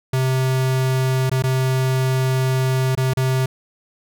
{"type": "tone with dropouts", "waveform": "square", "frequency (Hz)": 130.6, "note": "C3", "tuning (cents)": -3, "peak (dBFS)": -17, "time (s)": [0.13, 3.46], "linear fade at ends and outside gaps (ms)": 5, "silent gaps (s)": [[1.297, 1.314], [1.424, 1.437], [2.952, 2.974], [3.136, 3.17]], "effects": []}